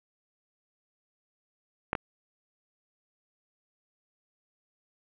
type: clicks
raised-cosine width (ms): 0.5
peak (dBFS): -11 / -14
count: 2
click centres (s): 1.931 / 1.952
effects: resampled to 8000 Hz + 7-bit